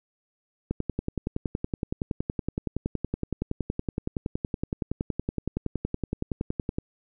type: click train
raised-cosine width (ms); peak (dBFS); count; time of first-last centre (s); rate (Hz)
3; -14; 66; 0.71-6.785; 10.7
effects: none